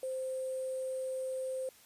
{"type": "tone with sample-and-hold", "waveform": "sine", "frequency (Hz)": 520, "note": "C5", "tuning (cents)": -11, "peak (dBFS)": -34, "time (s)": [0.03, 1.69], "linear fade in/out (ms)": 2, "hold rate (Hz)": 8820, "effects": ["white hiss -60 dBFS RMS until 1.85 s", "resampled to 32000 Hz"]}